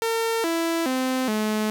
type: tone with pitch steps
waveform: sawtooth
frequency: 454.7 / 331.8 / 258.5 / 214.7 Hz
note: A#4 / E4 / C4 / A3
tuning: -43 / +11 / -21 / -42 cents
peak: -18 dBFS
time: 0.02-1.7 s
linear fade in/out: 0 ms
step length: 420 ms
effects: none